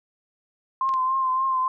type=tone with vibrato; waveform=sine; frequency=1048 Hz; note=C6; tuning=2 cents sharp; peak=-20 dBFS; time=0.81-1.68 s; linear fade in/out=2 ms; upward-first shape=triangle; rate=3.5 Hz; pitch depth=40 cents each way
type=clicks; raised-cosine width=0.2 ms; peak=-23 dBFS; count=2; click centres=0.891 / 0.939 s
effects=none